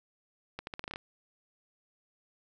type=accelerating click train; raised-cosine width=0.3 ms; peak=-22 dBFS; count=9; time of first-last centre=0.59-0.959 s; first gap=81 ms; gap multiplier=0.83; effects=none